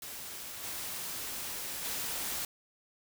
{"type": "noise with level steps", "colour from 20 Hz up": "white", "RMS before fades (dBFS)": [-43, -39, -36], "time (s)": [0.02, 2.45], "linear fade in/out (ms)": 2, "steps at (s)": [0.63, 1.84], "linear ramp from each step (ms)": 10, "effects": []}